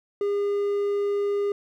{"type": "tone with hard clipping", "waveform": "triangle", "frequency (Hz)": 405.7, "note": "G#4", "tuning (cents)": -41, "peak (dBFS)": -23, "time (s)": [0.21, 1.52], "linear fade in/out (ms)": 2, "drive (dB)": 6, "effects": []}